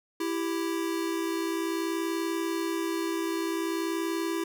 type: tone pair together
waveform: square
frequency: 331.5 / 392 Hz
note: E4 / G4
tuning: +10 / 0 cents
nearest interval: minor third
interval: 290 cents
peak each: -30 / -34 dBFS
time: 0.2-4.44 s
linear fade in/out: 5 ms
effects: none